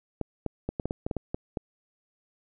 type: clicks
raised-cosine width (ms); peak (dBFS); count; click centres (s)
2; -16; 11; 0.213 / 0.463 / 0.69 / 0.798 / 0.856 / 0.909 / 1.065 / 1.112 / 1.167 / 1.345 / 1.572
effects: none